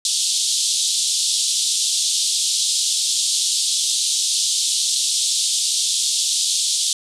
pink band-pass noise, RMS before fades -20 dBFS, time 0.05-6.93 s, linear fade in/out 2 ms, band 3400 to 9600 Hz, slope 48 dB/octave, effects none

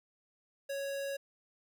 square tone, 554.4 Hz, C#5, in tune, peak -36 dBFS, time 0.69-1.17 s, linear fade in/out 10 ms, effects none

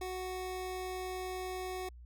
25% pulse tone, 370 Hz, F#4, in tune, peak -34 dBFS, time 0.01-1.89 s, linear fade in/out 5 ms, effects added 60 Hz sine -49 dBFS peak until 2.05 s

